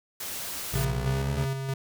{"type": "noise", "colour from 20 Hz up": "white", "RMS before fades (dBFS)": -35, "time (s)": [0.2, 0.85], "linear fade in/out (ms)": 5}
{"type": "linear sweep", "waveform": "20% pulse", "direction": "up", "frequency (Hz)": [53.8, 75.1], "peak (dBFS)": -24, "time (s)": [0.72, 1.46], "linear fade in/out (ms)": 20}
{"type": "tone with tremolo", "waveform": "square", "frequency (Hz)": 134.8, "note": "C#3", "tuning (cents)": -48, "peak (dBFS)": -27, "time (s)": [0.75, 1.74], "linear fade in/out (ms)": 5, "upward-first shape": "square", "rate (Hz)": 3.2, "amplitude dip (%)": 40}
{"effects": []}